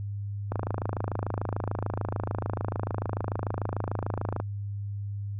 click train, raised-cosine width 1 ms, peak -16 dBFS, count 105, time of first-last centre 0.52-4.401 s, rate 26.8 Hz, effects added 101 Hz sine -31 dBFS peak until 5.39 s

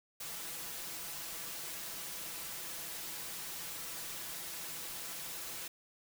white noise with comb filter, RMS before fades -43 dBFS, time 0.2-5.68 s, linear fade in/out 5 ms, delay 6 ms, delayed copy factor +0.6, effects none

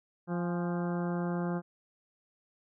harmonic tone with a mistuned harmonic, 174.8 Hz, F3, 2 cents sharp, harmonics 1 / 2 / 3 / 4 / 5 / 6 / 7 / 8 / 9, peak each -31 / -37 / -41 / -43 / -45 / -47 / -48 / -49 / -50 dBFS, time 0.27-1.62 s, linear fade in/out 50 ms, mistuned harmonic 5, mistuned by -57 cents, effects none

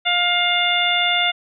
harmonic tone, 706 Hz, F5, 19 cents sharp, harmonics 1 / 2 / 3 / 4 / 5, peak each -23 / -25 / -21 / -22 / -21 dBFS, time 0.05-1.32 s, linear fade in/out 20 ms, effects none

